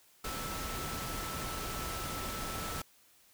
sine tone in noise, 1318.5 Hz, E6, in tune, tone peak -43 dBFS, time 0.24-2.82 s, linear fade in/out 5 ms, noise pink, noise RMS -39 dBFS, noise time 0.24-2.82 s, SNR -7 dB, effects white hiss -64 dBFS RMS until 3.33 s

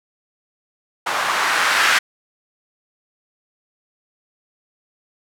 violet noise with low-pass filter sweep, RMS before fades -18 dBFS, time 1.06-1.99 s, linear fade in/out 10 ms, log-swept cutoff 990 to 1700 Hz, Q 1.7, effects none

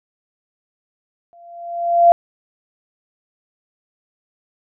sine tone with exponential growth, 688 Hz, F5, 26 cents flat, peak -4 dBFS, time 1.33-2.12 s, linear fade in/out 0 ms, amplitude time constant 170 ms, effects none

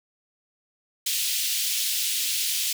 pink high-pass noise, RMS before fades -26 dBFS, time 1.06-2.73 s, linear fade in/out 5 ms, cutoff 2900 Hz, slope 24 dB/octave, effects none

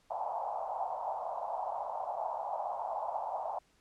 pink band-pass noise, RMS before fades -37 dBFS, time 0.1-3.59 s, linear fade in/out 10 ms, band 670 to 920 Hz, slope 48 dB/octave, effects pink hiss -69 dBFS RMS until 3.8 s + low-pass 9000 Hz 12 dB/octave

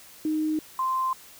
sine tone pair in turn, 310 / 1042.7 Hz, D#4 / C6, -6 / -6 cents, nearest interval octave + major sixth, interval 2100 cents, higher second, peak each -23 dBFS, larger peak neither, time 0.25-0.59 / 0.79-1.13 s, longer neither, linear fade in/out 2 ms, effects white hiss -49 dBFS RMS until 1.39 s

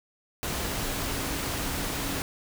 sine tone in noise, 278.7 Hz, C#4, 9 cents sharp, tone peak -40 dBFS, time 0.71-2.18 s, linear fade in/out 0 ms, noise pink, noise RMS -31 dBFS, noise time 0.43-2.22 s, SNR -12 dB, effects none

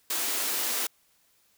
white high-pass noise, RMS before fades -29 dBFS, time 0.1-0.87 s, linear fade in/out 5 ms, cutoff 230 Hz, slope 48 dB/octave, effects white hiss -66 dBFS RMS until 1.57 s

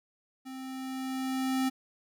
square tone with level ramp, 262.2 Hz, C4, 4 cents sharp, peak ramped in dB -41 to -26 dBFS, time 0.45-1.7 s, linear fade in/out 20 ms, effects none

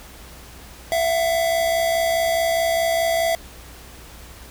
square tone pair together, 667 / 731.8 Hz, E5 / F#5, +20 / -19 cents, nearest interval major second, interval 161 cents, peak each -19 / -28 dBFS, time 0.92-3.35 s, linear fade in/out 0 ms, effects added 60 Hz sine -43 dBFS peak until 4.5 s + pink hiss -43 dBFS RMS until 4.5 s

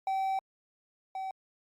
triangle tone pair in turn, 770 / 764.7 Hz, G5 / G5, -31 / -43 cents, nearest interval unison, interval 12 cents, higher first, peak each -26 / -32 dBFS, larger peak first, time 0.07-0.39 / 1.15-1.31 s, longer first, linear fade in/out 2 ms, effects Opus 48 kbps

